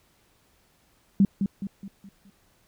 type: tone with echo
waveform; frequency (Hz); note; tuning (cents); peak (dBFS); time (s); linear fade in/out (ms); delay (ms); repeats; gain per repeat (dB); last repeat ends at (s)
sine; 197; G3; +9; -14; 1.2-1.25; 2; 210; 5; -7; 2.3
effects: pink hiss -64 dBFS RMS until 2.67 s